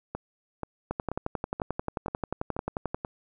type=two click trains; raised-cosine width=1 ms; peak=-18 / -15 dBFS; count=7 / 24; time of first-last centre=0.15-3.049 / 0.91-2.945 s; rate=2.07 / 11.3 Hz; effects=none